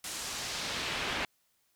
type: noise with band-pass filter sweep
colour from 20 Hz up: brown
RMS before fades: -36 dBFS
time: 0.04-1.25 s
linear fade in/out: 2 ms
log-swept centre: 8700 to 2400 Hz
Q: 0.96
effects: white hiss -73 dBFS RMS until 1.75 s